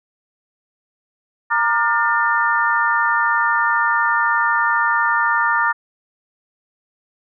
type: tone cluster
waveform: sine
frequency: 931 / 1195 / 1417 / 1797 Hz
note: A#5 / D6 / F6 / A6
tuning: -2 / +30 / +25 / +36 cents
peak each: -20 dBFS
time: 1.5-5.73 s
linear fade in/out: 20 ms
effects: none